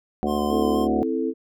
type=harmonic tone; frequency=73.6 Hz; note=D2; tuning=4 cents sharp; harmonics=1 / 3 / 4 / 5 / 6 / 7 / 8 / 9 / 10; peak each=-35 / -25 / -30 / -28 / -36 / -32 / -34 / -37 / -28 dBFS; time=0.23-1.03 s; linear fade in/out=0 ms
type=tone with vibrato; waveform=square; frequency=1046.5 Hz; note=C6; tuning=in tune; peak=-32 dBFS; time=0.26-0.88 s; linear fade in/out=50 ms; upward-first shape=square; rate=4.1 Hz; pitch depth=17 cents each way
type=chord; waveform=sine; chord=A minor; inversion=first; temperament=equal; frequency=261.6 / 329.6 / 440 Hz; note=C4 / E4 / A4; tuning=0 / 0 / 0 cents; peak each=-26 dBFS; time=0.49-1.34 s; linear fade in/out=50 ms
effects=none